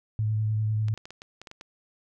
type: tone with vibrato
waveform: sine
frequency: 108.1 Hz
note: A2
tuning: 30 cents flat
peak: -23 dBFS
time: 0.19-0.94 s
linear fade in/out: 0 ms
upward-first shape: triangle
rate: 10 Hz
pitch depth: 23 cents each way
type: clicks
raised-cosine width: 0.2 ms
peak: -25 dBFS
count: 9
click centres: 0.884 / 0.976 / 1.055 / 1.106 / 1.219 / 1.416 / 1.472 / 1.514 / 1.611 s
effects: none